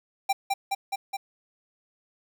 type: tone with echo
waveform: square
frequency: 788 Hz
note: G5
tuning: 9 cents sharp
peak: -21 dBFS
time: 0.29-0.33 s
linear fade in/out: 10 ms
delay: 210 ms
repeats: 4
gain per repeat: -2 dB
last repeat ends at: 1.17 s
effects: 10-bit